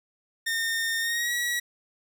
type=tone with pitch glide; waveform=sawtooth; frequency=1825 to 1923.5 Hz; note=A#6 to B6; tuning=-37 to -46 cents; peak=-22 dBFS; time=0.46-1.6 s; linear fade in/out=10 ms; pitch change=+91 cents; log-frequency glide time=1-1.33 s; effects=none